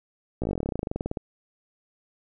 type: slowing click train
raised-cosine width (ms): 2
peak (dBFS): -15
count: 24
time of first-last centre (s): 0.42-1.172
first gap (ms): 16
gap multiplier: 1.06
effects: none